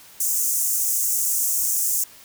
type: high-pass noise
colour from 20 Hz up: pink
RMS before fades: -22 dBFS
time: 0.2-2.04 s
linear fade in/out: 5 ms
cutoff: 6300 Hz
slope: 48 dB/octave
effects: white hiss -47 dBFS RMS until 2.24 s